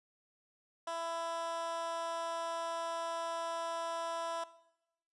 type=tone with high-pass filter; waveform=15% pulse; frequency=333.1 Hz; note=E4; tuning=18 cents sharp; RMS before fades=-39 dBFS; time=0.87-4.44 s; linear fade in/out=5 ms; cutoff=740 Hz; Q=2.1; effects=noise-tail reverb RT60 0.9 s tail -18 dB re dry + resampled to 24000 Hz